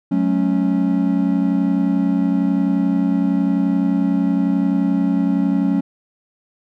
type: chord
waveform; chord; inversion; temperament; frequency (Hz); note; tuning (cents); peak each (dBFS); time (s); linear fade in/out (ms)
triangle; F# minor; none; equal with one note detuned; 185 / 216.2 / 277.2; F#3 / A3 / C#4; 0 / -30 / 0; -17 / -19 / -16; 0.11-5.81; 10
effects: none